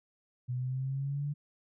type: exponential sweep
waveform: sine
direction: up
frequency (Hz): 123.47 to 146.83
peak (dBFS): -31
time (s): 0.48-1.34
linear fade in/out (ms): 20
effects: none